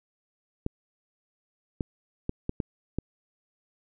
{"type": "clicks", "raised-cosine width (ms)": 3, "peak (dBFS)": -15, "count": 6, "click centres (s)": [0.664, 1.808, 2.294, 2.494, 2.602, 2.986], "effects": []}